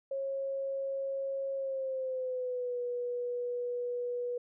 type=tone with pitch glide; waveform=sine; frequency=544 to 487.5 Hz; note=C#5 to B4; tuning=-33 to -23 cents; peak=-32 dBFS; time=0.11-4.38 s; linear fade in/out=5 ms; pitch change=-190 cents; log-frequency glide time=1.55-2.8 s; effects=none